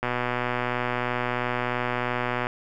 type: click train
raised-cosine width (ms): 0.5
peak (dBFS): -11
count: 301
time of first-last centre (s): 0.03-2.469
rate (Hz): 123
effects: none